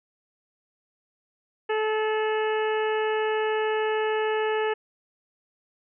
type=harmonic tone with a mistuned harmonic; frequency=433.4 Hz; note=A4; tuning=26 cents flat; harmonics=1 / 2 / 3 / 4 / 5 / 6 / 7; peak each=-24 / -30 / -36 / -33 / -40 / -39 / -40 dBFS; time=1.69-4.74 s; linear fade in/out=10 ms; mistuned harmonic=7; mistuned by=-62 cents; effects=none